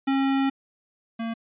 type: tone pair in turn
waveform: square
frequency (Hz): 271.2 / 228.1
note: C#4 / A#3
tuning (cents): -38 / -37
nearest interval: minor third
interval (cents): 299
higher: first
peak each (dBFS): -21 / -28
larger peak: first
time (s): 0.07-0.5 / 1.19-1.34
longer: first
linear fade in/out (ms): 10
effects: resampled to 8000 Hz